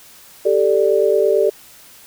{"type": "chord", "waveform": "sine", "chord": "G suspended second", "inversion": "none", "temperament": "just", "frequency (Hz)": [392, 441, 588], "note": ["G4", "A4", "D5"], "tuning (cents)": [0, 4, 2], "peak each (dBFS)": [-16, -16, -17], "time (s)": [0.45, 1.5], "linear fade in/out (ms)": 10, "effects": ["white hiss -44 dBFS RMS until 2.06 s"]}